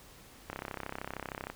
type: click train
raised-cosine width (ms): 0.5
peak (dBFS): -22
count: 34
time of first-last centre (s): 0.5-1.5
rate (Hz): 33
effects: pink hiss -55 dBFS RMS until 1.55 s